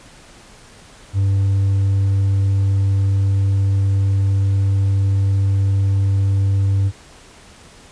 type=tone with hard clipping; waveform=sine; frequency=98.1 Hz; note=G2; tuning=2 cents sharp; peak=-14 dBFS; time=1.13-6.92 s; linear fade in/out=50 ms; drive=2 dB; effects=pink hiss -44 dBFS RMS until 7.91 s + resampled to 22050 Hz